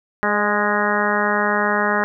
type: harmonic tone with a mistuned harmonic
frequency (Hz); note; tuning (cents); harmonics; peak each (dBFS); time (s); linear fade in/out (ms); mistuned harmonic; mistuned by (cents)
207.7; G#3; 0; 1 / 2 / 3 / 4 / 5 / 6 / 7 / 8 / 9; -25 / -25 / -25 / -25 / -25 / -25 / -25 / -25 / -25; 0.23-2.04; 0; 3; -25
effects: none